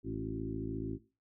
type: harmonic tone with a mistuned harmonic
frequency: 54.3 Hz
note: A1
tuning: 22 cents flat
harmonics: 1 / 2 / 3 / 4 / 5 / 6 / 7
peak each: -45 / -42 / -46 / -46 / -40 / -42 / -44 dBFS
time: 0.03-0.99 s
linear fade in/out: 50 ms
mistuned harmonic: 6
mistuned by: +41 cents
effects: noise-tail reverb RT60 0.3 s tail -17 dB re dry